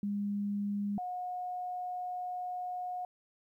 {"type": "tone pair in turn", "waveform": "sine", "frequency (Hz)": [203.3, 724.5], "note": ["G#3", "F#5"], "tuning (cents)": [-37, -37], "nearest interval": "octave + minor seventh", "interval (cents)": 2200, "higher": "second", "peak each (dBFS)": [-31, -35], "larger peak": "first", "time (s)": [[0.03, 0.98], [0.98, 3.05]], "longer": "second", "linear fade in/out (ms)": 2, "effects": ["12-bit"]}